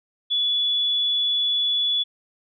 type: tone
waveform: sine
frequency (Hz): 3424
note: A7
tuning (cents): -48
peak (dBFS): -19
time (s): 0.3-2.04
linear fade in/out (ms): 20
effects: none